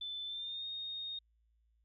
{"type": "tone with pitch glide", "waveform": "sine", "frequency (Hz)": [3520, 3706], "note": ["A7", "A#7"], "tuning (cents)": [0, -11], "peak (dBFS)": -39, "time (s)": [0.01, 1.19], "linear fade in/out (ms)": 5, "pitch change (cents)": 89, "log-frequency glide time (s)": [0.26, 0.66], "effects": ["added 56 Hz sine -70 dBFS peak until 1.84 s"]}